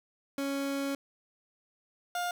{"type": "tone pair in turn", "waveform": "30% pulse", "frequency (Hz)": [277.2, 707.4], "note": ["C#4", "F5"], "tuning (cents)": [0, 22], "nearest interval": "octave + major third", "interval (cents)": 1622, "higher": "second", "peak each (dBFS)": [-28, -28], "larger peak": "neither", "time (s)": [[0.38, 0.95], [2.15, 2.31]], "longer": "first", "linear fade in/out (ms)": 2, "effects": []}